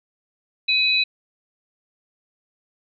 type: tone pair together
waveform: sine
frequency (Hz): 2526 / 3957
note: D#7 / B7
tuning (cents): +26 / +3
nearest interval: minor sixth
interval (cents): 777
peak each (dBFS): -19 / -19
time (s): 0.68-1.04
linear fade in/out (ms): 10
effects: none